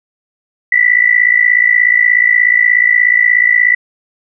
sine tone with amplitude modulation, 1972 Hz, B6, 3 cents flat, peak -3 dBFS, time 0.72-3.75 s, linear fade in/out 5 ms, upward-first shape sine, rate 56.7 Hz, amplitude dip 85%, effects none

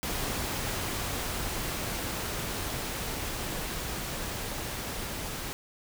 pink noise with level ramp, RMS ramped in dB -32 to -36 dBFS, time 0.03-5.53 s, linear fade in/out 0 ms, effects none

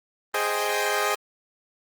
15% pulse chord, Ab major seventh, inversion none, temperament equal, 415.3 / 523.3 / 622.3 / 784 Hz, Ab4 / C5 / Eb5 / G5, 0 / 0 / 0 / 0 cents, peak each -20 / -23 / -22 / -24 dBFS, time 0.34-1.15 s, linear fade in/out 5 ms, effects Opus 24 kbps

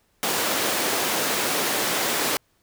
pink high-pass noise, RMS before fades -24 dBFS, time 0.23-2.37 s, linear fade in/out 0 ms, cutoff 320 Hz, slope 12 dB/octave, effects pink hiss -66 dBFS RMS until 2.62 s

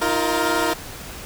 15% pulse chord, Eb suspended second, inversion none, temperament equal with one note detuned, 316.7 / 349.2 / 466.2 Hz, Eb4 / F4 / Bb4, +31 / 0 / 0 cents, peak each -17 dBFS, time 0.01-0.74 s, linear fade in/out 10 ms, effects pink hiss -36 dBFS RMS until 1.25 s

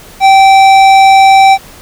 sine tone with tanh clipping, 776 Hz, G5, 18 cents flat, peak -3 dBFS, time 0.2-1.58 s, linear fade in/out 50 ms, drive 15 dB, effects pink hiss -34 dBFS RMS until 1.81 s

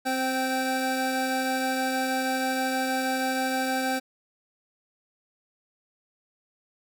25% pulse tone pair together, 261.6 / 778.5 Hz, C4 / G5, 0 / -12 cents, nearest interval octave + perfect fifth, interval 1888 cents, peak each -24 dBFS, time 0.05-4 s, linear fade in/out 20 ms, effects none

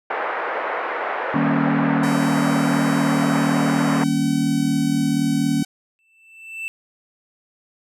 pink band-pass noise, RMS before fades -25 dBFS, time 0.1-4.04 s, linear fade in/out 5 ms, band 480 to 1900 Hz, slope 24 dB/octave
sine chord, Eb dominant seventh, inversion none, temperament equal, 155.56 / 196 / 233.1 / 277.2 Hz, Eb3 / G3 / Bb3 / Db4, 0 / 0 / 0 / 0 cents, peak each -24 / -26 / -22 / -20 dBFS, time 1.34-5.63 s, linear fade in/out 5 ms
5% pulse tone with pitch glide, 767 to 757.8 Hz, G5 to F#5, -38 to +41 cents, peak -20 dBFS, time 2.03-5.65 s, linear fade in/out 5 ms, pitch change -21 cents, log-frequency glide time 2.95-4.77 s
triangle tone with exponential growth, 2659 Hz, E7, 14 cents sharp, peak -22 dBFS, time 5.99-6.68 s, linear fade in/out 0 ms, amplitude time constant 150 ms
effects none

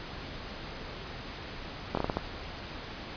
slowing click train, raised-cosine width 1 ms, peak -14 dBFS, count 6, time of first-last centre 1.95-2.17 s, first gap 23 ms, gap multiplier 1.33, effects pink hiss -41 dBFS RMS until 3.16 s + resampled to 11025 Hz

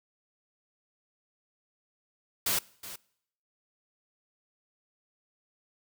white noise with echo, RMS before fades -28 dBFS, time 2.46-2.59 s, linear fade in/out 5 ms, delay 370 ms, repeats 1, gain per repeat -14 dB, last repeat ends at 2.96 s, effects noise-tail reverb RT60 0.7 s tail -23 dB re dry

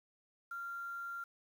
sine tone with quantisation, 1385 Hz, F6, 15 cents flat, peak -40 dBFS, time 0.51-1.24 s, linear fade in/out 5 ms, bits 10, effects none

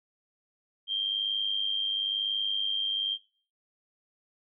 sine tone with amplitude modulation, 3183 Hz, G7, 26 cents sharp, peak -24 dBFS, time 0.87-3.18 s, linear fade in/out 50 ms, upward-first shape sine, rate 101 Hz, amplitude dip 70%, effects noise-tail reverb RT60 0.5 s tail -22 dB re dry

